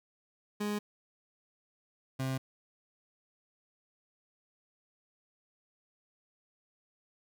30% pulse tone pair in turn, 207.7 / 132.01 Hz, G#3 / C3, 0 / +16 cents, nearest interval minor sixth, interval 784 cents, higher first, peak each -29 / -29 dBFS, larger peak neither, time 0.6-0.79 / 2.19-2.38 s, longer neither, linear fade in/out 10 ms, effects none

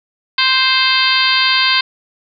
harmonic tone, 523 Hz, C5, 1 cent flat, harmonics 2 / 3 / 4 / 5 / 6 / 7 / 8 / 9, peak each -19 / -19 / -19 / -19 / -19 / -19 / -19 / -19 dBFS, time 0.38-1.81 s, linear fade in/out 5 ms, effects none

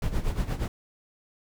brown noise with tremolo, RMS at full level -25 dBFS, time 0.02-0.68 s, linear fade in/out 2 ms, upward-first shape sine, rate 8.5 Hz, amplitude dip 75%, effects none

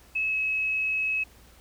sine tone with pitch glide, 2586 to 2571 Hz, E7 to E7, -34 to -44 cents, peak -24 dBFS, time 0.15-1.24 s, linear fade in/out 10 ms, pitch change -10 cents, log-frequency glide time 0.29-0.35 s, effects added 60 Hz sine -55 dBFS peak until 1.6 s + pink hiss -56 dBFS RMS until 1.6 s

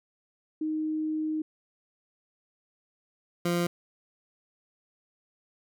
sine / 20% pulse tone pair in turn, 311.1 / 173.44 Hz, D#4 / F3, 0 / -12 cents, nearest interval minor seventh, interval 1012 cents, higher first, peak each -27 / -20 dBFS, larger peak second, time 0.61-1.42 / 3.45-3.67 s, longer first, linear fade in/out 5 ms, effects none

